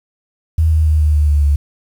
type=tone with pitch steps; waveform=sine; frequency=80.1 / 78.68 / 77.28 / 75.91 / 74.56 / 73.24 / 71.94 Hz; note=E2 / D#2 / D#2 / D#2 / D2 / D2 / D2; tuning=-49 / +20 / -11 / -42 / +27 / -4 / -35 cents; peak=-9 dBFS; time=0.58-1.56 s; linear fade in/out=5 ms; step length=140 ms; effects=7-bit